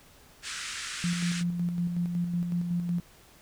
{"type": "band-pass noise", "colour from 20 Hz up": "pink", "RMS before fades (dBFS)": -37, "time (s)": [0.42, 1.44], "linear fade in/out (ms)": 50, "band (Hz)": [1300, 9100], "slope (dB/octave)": 48}
{"type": "tone with tremolo", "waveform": "sine", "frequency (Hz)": 174, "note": "F3", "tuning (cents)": -6, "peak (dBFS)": -25, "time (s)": [1.04, 3], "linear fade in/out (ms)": 0, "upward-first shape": "square", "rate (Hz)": 5.4, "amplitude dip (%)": 40}
{"effects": ["pink hiss -56 dBFS RMS until 3.41 s"]}